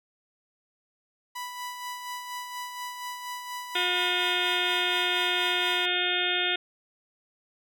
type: tone with tremolo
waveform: sawtooth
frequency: 987.8 Hz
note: B5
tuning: in tune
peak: -29 dBFS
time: 1.35-5.86 s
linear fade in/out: 10 ms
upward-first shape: sine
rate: 4.2 Hz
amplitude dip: 45%
type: harmonic tone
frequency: 358.8 Hz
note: F4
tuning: 47 cents sharp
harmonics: 1 / 2 / 4 / 5 / 6 / 7 / 8 / 9 / 10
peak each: -34 / -35 / -32 / -36 / -34 / -33 / -35 / -31 / -30 dBFS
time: 3.75-6.56 s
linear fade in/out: 5 ms
effects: none